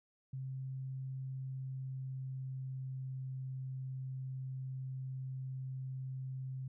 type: tone with pitch glide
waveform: sine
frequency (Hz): 132.2 to 131.21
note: C3 to C3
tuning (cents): +18 to +5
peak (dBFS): -39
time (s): 0.33-6.68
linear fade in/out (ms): 5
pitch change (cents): -13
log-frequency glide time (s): 1.19-3.31
effects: none